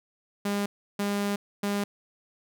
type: tone bursts at uneven times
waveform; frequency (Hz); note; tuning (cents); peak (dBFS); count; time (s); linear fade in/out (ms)
sawtooth; 202.6; G#3; -43; -22; 3; 0.45-0.66 / 0.99-1.36 / 1.63-1.84; 5
effects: none